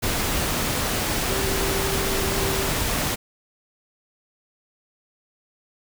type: tone in noise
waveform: sine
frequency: 388.9 Hz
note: G4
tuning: 14 cents flat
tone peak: -28 dBFS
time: 1.29-2.68 s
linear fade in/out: 20 ms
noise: pink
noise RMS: -24 dBFS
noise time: 0.02-3.16 s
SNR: -7 dB
effects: none